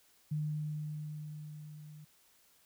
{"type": "tone with level ramp", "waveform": "sine", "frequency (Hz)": 151.5, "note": "D#3", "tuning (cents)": -46, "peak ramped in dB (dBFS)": [-31, -49], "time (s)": [0.31, 2.05], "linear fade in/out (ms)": 10, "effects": ["white hiss -67 dBFS RMS until 2.65 s"]}